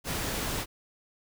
pink noise, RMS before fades -32 dBFS, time 0.04-0.66 s, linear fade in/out 50 ms, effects none

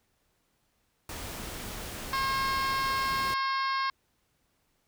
pink noise, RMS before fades -39 dBFS, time 1.09-3.34 s, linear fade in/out 2 ms
harmonic tone, 537 Hz, C5, 45 cents sharp, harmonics 2 / 3 / 4 / 5 / 6 / 7 / 8 / 9 / 10, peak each -28 / -35 / -38 / -45 / -44 / -45 / -41 / -43 / -45 dBFS, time 2.13-3.9 s, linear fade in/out 2 ms
effects pink hiss -73 dBFS RMS until 4.87 s

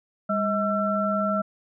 sine tone cluster, 201.5 / 637 / 1344 Hz, G3 / D#5 / E6, +48 / +41 / +33 cents, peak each -26 dBFS, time 0.29-1.42 s, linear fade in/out 10 ms, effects none

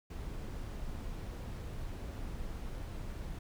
brown noise, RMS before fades -41 dBFS, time 0.1-3.39 s, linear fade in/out 5 ms, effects none

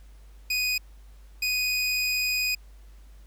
25% pulse tone bursts at uneven times, 2489 Hz, D#7, in tune, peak -20 dBFS, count 2, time 0.5-0.78 / 1.42-2.55 s, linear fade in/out 5 ms, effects added 50 Hz sine -46 dBFS peak until 3.26 s + pink hiss -62 dBFS RMS until 3.26 s

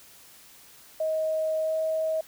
sine tone with pitch glide, 631 to 635.8 Hz, D#5 to D#5, +24 to +37 cents, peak -24 dBFS, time 1-2.21 s, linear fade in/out 5 ms, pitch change +13 cents, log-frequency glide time 1.6-1.75 s, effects white hiss -52 dBFS RMS until 2.27 s

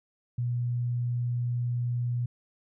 sine tone, 121.3 Hz, B2, 31 cents flat, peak -26 dBFS, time 0.38-2.26 s, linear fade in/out 5 ms, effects none

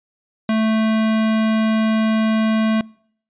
square tone, 220 Hz, A3, in tune, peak -16 dBFS, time 0.49-2.81 s, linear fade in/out 2 ms, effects noise-tail reverb RT60 0.6 s tail -25 dB re dry + resampled to 8000 Hz

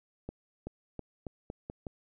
accelerating click train, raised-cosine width 2 ms, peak -25 dBFS, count 7, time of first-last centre 0.29-1.868 s, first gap 380 ms, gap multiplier 0.85, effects none

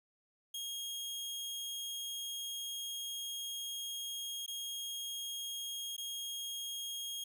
sawtooth tone with dropouts, 3259 Hz, G#7, 33 cents flat, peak -36 dBFS, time 0.54-7.24 s, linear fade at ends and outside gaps 5 ms, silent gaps 4.463-4.478 / 5.966-5.979 s, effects none

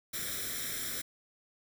white noise with comb filter, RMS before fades -37 dBFS, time 0.13-1.02 s, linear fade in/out 10 ms, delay 0.54 ms, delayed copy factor +0.8, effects none

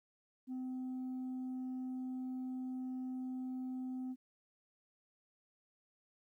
sine tone, 256.4 Hz, C4, 35 cents flat, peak -36 dBFS, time 0.47-4.16 s, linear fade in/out 50 ms, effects tanh soft clip ceiling -38 dBFS + 13-bit

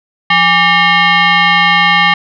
sine tone with frequency modulation, 174.61 Hz, F3, in tune, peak -6 dBFS, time 0.3-2.14 s, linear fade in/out 5 ms, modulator 995 Hz, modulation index 2.8, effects none

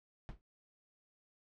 brown noise with exponential decay, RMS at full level -38 dBFS, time 0.29-0.41 s, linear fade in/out 0 ms, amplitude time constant 24 ms, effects low-pass 4000 Hz 12 dB/octave

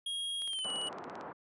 square tone with pitch glide, 3272 to 2932 Hz, G#7 to F#7, -26 to -16 cents, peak -35 dBFS, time 0.06-0.89 s, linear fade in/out 5 ms, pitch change -190 cents, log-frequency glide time 0.46-0.7 s
click train, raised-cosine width 0.2 ms, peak -33 dBFS, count 15, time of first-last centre 0.42-1.211 s, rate 17.7 Hz
white low-pass noise, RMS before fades -44 dBFS, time 0.64-1.33 s, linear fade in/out 10 ms, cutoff 1200 Hz, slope 24 dB/octave
effects high-pass 200 Hz 12 dB/octave + resampled to 24000 Hz

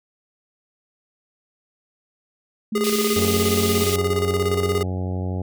sine tone with pitch glide, 217.5 to 222.2 Hz, A3 to A3, -20 to +17 cents, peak -23 dBFS, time 2.72-3.84 s, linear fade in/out 5 ms, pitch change +37 cents, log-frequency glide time 2.94-3.26 s
square tone with tremolo, 410.6 Hz, G#4, 20 cents flat, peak -19 dBFS, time 2.75-4.83 s, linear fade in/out 5 ms, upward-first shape square, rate 17 Hz, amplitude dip 60%
pink high-pass noise, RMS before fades -27 dBFS, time 2.84-3.96 s, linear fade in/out 2 ms, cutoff 2500 Hz, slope 24 dB/octave
harmonic tone, 92.2 Hz, F#2, 6 cents flat, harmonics 1 / 2 / 3 / 4 / 5 / 6 / 7 / 8 / 9, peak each -24 / -30 / -34 / -36 / -38 / -40 / -41 / -42 / -43 dBFS, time 3.16-5.42 s, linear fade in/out 5 ms
effects none

